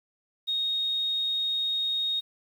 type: tone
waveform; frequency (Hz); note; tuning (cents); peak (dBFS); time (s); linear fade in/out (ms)
sine; 3729; A#7; 0; -25; 0.47-2.21; 20
effects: 9-bit